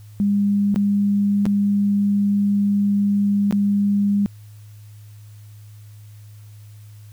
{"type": "tone with dropouts", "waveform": "sine", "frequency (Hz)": 202.2, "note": "G#3", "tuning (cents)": -46, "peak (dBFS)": -15, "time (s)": [0.2, 4.26], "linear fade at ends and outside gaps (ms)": 0, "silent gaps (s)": [[0.744, 0.76], [1.455, 1.464], [3.51, 3.525]], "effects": ["added 105 Hz sine -39 dBFS peak until 7.12 s", "white hiss -56 dBFS RMS until 7.12 s"]}